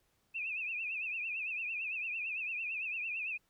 sine tone with vibrato, 2565 Hz, E7, 48 cents flat, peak -35 dBFS, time 0.34-3.38 s, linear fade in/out 20 ms, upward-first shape triangle, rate 8.9 Hz, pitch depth 130 cents each way, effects pink hiss -75 dBFS RMS until 3.49 s

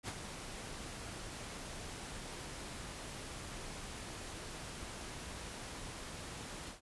pink noise with ADSR envelope, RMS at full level -40 dBFS, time 0.03-6.81 s, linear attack 50 ms, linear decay 38 ms, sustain -6 dB, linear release 130 ms, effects resampled to 24000 Hz

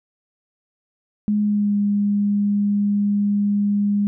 sine tone with pitch glide, 208.9 to 204 Hz, G#3 to G#3, +10 to -31 cents, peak -16 dBFS, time 1.28-4.07 s, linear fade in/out 0 ms, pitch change -41 cents, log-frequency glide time 1.4-1.76 s, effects none

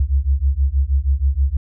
sine beating tone pair, 65.41 / 71.71 Hz, C2 / D2, 0 / -41 cents, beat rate 6.3 Hz, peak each -17 dBFS, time 0-1.57 s, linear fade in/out 5 ms, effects none

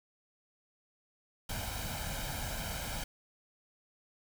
pink noise with comb filter, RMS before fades -38 dBFS, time 1.49-3.04 s, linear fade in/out 5 ms, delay 1.3 ms, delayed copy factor +0.7, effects none

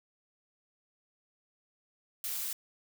blue noise, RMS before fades -36 dBFS, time 2.24-2.53 s, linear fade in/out 2 ms, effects none

